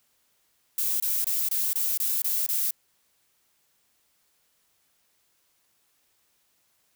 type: noise bursts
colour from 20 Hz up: violet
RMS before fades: -26 dBFS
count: 8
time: 0.78-2.708 s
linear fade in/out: 2 ms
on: 220 ms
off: 24 ms
effects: white hiss -69 dBFS RMS until 6.95 s